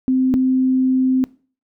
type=tone pair in turn; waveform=sine; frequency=259.3 / 259.3 Hz; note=C4 / C4; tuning=-15 / -15 cents; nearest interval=unison; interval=0 cents; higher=neither; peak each=-13 dBFS; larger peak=neither; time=0.08-0.34 / 0.34-1.24 s; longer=second; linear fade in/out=0 ms; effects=noise-tail reverb RT60 0.4 s tail -21 dB re dry